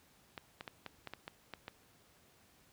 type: clicks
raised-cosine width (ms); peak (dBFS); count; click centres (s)
0.3; -27; 9; 0.378 / 0.609 / 0.678 / 0.863 / 1.073 / 1.136 / 1.279 / 1.537 / 1.681
effects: pink hiss -66 dBFS RMS until 2.72 s + high-pass 60 Hz 12 dB/octave